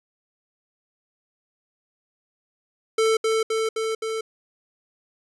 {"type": "tone with echo", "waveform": "square", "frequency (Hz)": 443.8, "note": "A4", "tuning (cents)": 15, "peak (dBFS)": -18, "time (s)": [2.98, 3.17], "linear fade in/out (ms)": 5, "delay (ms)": 260, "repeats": 4, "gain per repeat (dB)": -2, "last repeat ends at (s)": 4.21, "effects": ["resampled to 24000 Hz"]}